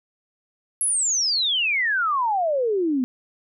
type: exponential sweep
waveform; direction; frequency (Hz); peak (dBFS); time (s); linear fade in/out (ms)
sine; down; 11220 to 243.7; -19; 0.81-3.04; 0
effects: none